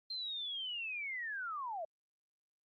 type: linear sweep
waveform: sine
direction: down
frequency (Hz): 4186 to 610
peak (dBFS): -38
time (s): 0.1-1.85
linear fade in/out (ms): 5
effects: Opus 32 kbps